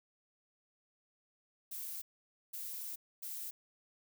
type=noise bursts at uneven times; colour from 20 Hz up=violet; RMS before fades=-43 dBFS; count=3; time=1.71-2.02 / 2.53-2.96 / 3.22-3.51 s; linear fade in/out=10 ms; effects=none